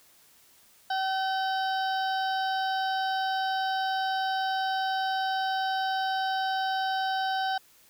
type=harmonic tone with a mistuned harmonic; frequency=765 Hz; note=G5; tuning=42 cents flat; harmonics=1 / 2 / 4 / 5 / 6 / 7; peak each=-27 / -33 / -39 / -41 / -43 / -44 dBFS; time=0.9-7.58 s; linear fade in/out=5 ms; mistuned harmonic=6; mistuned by=+36 cents; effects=white hiss -59 dBFS RMS until 7.89 s